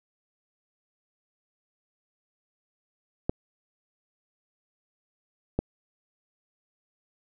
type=clicks; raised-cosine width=2 ms; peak=-11 / -11 dBFS; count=2; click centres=3.295 / 5.59 s; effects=none